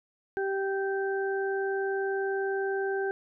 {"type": "harmonic tone", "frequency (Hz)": 390, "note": "G4", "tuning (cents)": -9, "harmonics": [1, 2, 4], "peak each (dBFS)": [-28, -36, -35], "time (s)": [0.37, 3.11], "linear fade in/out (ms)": 0, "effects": []}